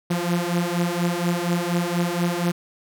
sawtooth beating tone pair, 171.8 / 176 Hz, F3 / F3, -28 / +14 cents, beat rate 4.2 Hz, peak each -20 dBFS, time 0.1-2.52 s, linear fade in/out 10 ms, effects none

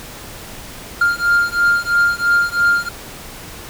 triangle beating tone pair, 1400 / 1403 Hz, F6 / F6, +4 / +8 cents, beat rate 3 Hz, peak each -14 dBFS, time 1.01-2.89 s, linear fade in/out 5 ms, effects pink hiss -34 dBFS RMS until 3.69 s

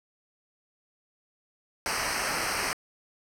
pink noise with comb filter, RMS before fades -29 dBFS, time 1.86-2.73 s, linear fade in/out 0 ms, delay 0.28 ms, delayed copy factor -0.85, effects low-pass 10000 Hz 12 dB/octave

